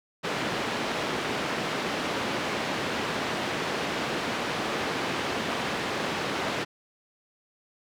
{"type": "band-pass noise", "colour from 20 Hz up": "pink", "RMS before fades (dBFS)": -30, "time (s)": [0.23, 6.65], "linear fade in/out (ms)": 20, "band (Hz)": [210, 3600], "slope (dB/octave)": 12, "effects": []}